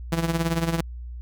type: tone with tremolo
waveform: sawtooth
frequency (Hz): 166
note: E3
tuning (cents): +12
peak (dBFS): -15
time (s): 0.12-0.81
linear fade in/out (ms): 5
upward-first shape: triangle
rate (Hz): 18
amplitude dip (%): 80
effects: added 60 Hz sine -33 dBFS peak until 1.21 s